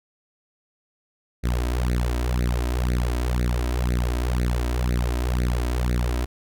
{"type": "tone with flanger", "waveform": "sawtooth", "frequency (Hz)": 60.8, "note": "B1", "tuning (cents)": -26, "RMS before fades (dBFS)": -23, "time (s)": [1.43, 6.26], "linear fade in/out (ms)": 20, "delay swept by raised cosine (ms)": [0.47, 3.17], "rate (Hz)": 2, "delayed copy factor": 1, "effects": []}